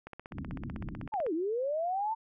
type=click train; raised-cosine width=0.5 ms; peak=-28 dBFS; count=20; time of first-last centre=0.07-1.265 s; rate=15.9 Hz
type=low-pass noise; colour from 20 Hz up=white; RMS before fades=-40 dBFS; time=0.31-1.08 s; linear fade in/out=10 ms; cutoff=300 Hz; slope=48 dB/octave
type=linear two-way sweep; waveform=sine; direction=down then up; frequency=910 to 302.3 to 910 Hz; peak=-29 dBFS; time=1.12-2.15 s; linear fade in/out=20 ms; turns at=1.33 s
effects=none